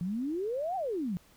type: exponential two-way sweep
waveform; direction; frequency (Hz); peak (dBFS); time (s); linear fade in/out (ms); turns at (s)
sine; up then down; 167.1 to 788 to 167.1; -30; 0.01-1.17; 0; 0.76
effects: pink hiss -61 dBFS RMS until 1.36 s